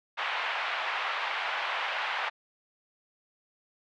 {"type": "band-pass noise", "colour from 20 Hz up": "pink", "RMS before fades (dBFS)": -32, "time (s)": [0.17, 2.3], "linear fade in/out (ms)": 20, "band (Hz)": [770, 3100], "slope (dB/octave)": 24, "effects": []}